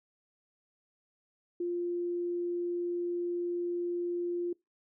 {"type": "tone", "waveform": "sine", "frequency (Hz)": 349.2, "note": "F4", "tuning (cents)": 0, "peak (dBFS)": -30, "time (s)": [1.6, 4.53], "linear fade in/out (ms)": 5, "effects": ["noise-tail reverb RT60 0.2 s tail -24 dB re dry"]}